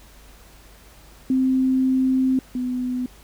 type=tone pair in turn; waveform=sine; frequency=260.9 / 250.8 Hz; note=C4 / B3; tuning=-5 / +27 cents; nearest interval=minor second; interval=68 cents; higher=first; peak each=-16 / -22 dBFS; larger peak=first; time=1.3-2.39 / 2.55-3.06 s; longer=first; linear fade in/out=2 ms; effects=added 50 Hz sine -48 dBFS peak until 3.23 s + pink hiss -50 dBFS RMS until 3.23 s